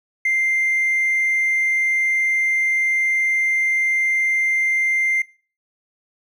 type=tone; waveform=triangle; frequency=2093 Hz; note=C7; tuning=in tune; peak=-13 dBFS; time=0.25-5.22 s; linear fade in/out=5 ms; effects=noise-tail reverb RT60 0.4 s tail -24 dB re dry + tanh soft clip ceiling -12 dBFS